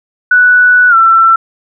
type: tone with pitch glide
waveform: sine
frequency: 1480 to 1341.6 Hz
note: F#6 to E6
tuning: 0 to +30 cents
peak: -3 dBFS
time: 0.31-1.36 s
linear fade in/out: 5 ms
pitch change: -170 cents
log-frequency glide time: 0.89-0.95 s
effects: none